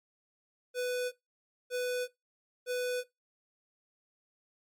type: tone bursts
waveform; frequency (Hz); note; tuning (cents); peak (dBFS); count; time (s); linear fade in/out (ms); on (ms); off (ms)
square; 496.6; B4; +9; -31; 3; 0.74-3.04; 50; 380; 580
effects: noise-tail reverb RT60 0.2 s tail -20 dB re dry + MP3 64 kbps